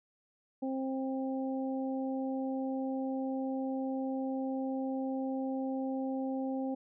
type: harmonic tone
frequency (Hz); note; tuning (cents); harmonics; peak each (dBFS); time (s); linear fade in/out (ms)
264.8; C4; +21; 1 / 2 / 3; -33 / -39 / -43; 0.62-6.75; 10
effects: none